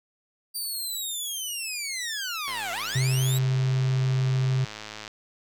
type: linear two-way sweep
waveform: 15% pulse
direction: down then up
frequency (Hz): 4699 to 659.3 to 3970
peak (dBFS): -23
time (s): 0.54-3.39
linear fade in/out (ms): 20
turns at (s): 2.72
type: click train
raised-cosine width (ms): 0.2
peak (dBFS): -20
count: 279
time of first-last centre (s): 2.48-5.078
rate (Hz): 107
type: tone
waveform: triangle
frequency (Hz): 130.81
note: C3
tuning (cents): 0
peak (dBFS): -19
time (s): 2.95-4.65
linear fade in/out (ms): 10
effects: none